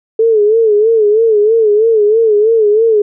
sine tone with vibrato, 435 Hz, A4, 20 cents flat, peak -6 dBFS, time 0.19-3.02 s, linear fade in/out 5 ms, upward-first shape sine, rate 3.1 Hz, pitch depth 94 cents each way, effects none

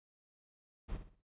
brown noise with echo, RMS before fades -40 dBFS, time 0.88-0.98 s, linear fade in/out 20 ms, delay 61 ms, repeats 4, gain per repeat -9 dB, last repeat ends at 1.224 s, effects resampled to 8000 Hz

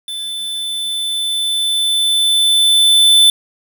square tone with level ramp, 3520 Hz, A7, in tune, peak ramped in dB -23 to -6 dBFS, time 0.08-3.3 s, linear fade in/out 2 ms, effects 7-bit

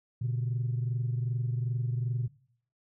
sine tone pair together, 119.32 / 141.9 Hz, A#2 / C#3, +41 / +41 cents, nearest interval minor third, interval 300 cents, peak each -28 / -33 dBFS, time 0.21-2.28 s, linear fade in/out 10 ms, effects noise-tail reverb RT60 0.6 s tail -20 dB re dry + tanh soft clip ceiling -23 dBFS

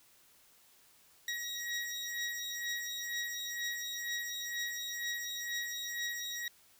20% pulse beating tone pair, 1900 / 1902.1 Hz, A#6 / A#6, +33 / +34 cents, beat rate 2.1 Hz, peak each -36 / -33 dBFS, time 1.28-6.48 s, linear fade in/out 2 ms, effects white hiss -64 dBFS RMS until 6.79 s

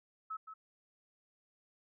sine tone with echo, 1296 Hz, E6, 30 cents flat, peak -38 dBFS, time 0.3-0.37 s, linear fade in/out 10 ms, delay 170 ms, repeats 1, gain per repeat -8 dB, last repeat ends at 0.54 s, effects none

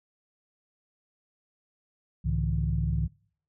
sine tone cluster, 66.5 / 106.8 / 141.7 / 161.8 Hz, C2 / G#2 / C#3 / E3, +29 / +49 / +38 / -32 cents, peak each -28 / -31 / -31 / -30 dBFS, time 2.24-3.08 s, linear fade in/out 20 ms, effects noise-tail reverb RT60 0.6 s tail -25 dB re dry + tanh soft clip ceiling -14 dBFS

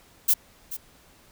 violet noise with echo, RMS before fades -19 dBFS, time 0.28-0.34 s, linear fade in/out 10 ms, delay 430 ms, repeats 1, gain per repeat -14 dB, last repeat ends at 0.77 s, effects pink hiss -56 dBFS RMS until 1.31 s

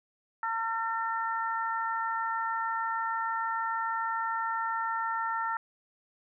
harmonic tone, 453.3 Hz, A#4, 48 cents flat, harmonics 2 / 3 / 4, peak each -32 / -32 / -37 dBFS, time 0.43-5.57 s, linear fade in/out 2 ms, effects none

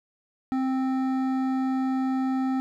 sine tone with hard clipping, 262.3 Hz, C4, 4 cents sharp, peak -25 dBFS, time 0.52-2.6 s, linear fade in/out 0 ms, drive 11 dB, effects none

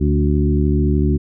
harmonic tone with a mistuned harmonic, 73.42 Hz, D2, in tune, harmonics 1 / 2 / 3 / 4 / 5, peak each -16 / -19 / -21 / -22 / -23 dBFS, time 0-1.18 s, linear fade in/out 20 ms, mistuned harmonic 4, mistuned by -18 cents, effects none

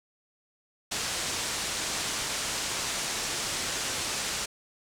white low-pass noise, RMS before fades -32 dBFS, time 0.91-4.46 s, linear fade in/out 10 ms, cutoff 8300 Hz, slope 24 dB/octave, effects none

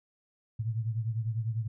sine beating tone pair, 110.9 / 120.9 Hz, A2 / B2, +14 / -36 cents, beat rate 10 Hz, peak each -30 / -35 dBFS, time 0.59-1.68 s, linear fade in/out 10 ms, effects none

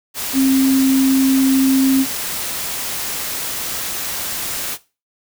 sine tone in noise, 266.5 Hz, C4, 32 cents sharp, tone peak -11 dBFS, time 0.33-2.06 s, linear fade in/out 50 ms, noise white, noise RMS -24 dBFS, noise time 0.14-4.78 s, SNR +10 dB, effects noise-tail reverb RT60 0.3 s tail -18 dB re dry

